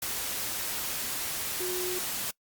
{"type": "tone in noise", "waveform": "sine", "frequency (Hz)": 363, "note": "F#4", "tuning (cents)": -33, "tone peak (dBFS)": -32, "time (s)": [1.6, 1.99], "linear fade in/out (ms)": 5, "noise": "white", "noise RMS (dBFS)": -33, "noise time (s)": [0.02, 2.31], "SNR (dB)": -2, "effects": ["noise-tail reverb RT60 0.1 s tail -23 dB re dry", "Opus 48 kbps"]}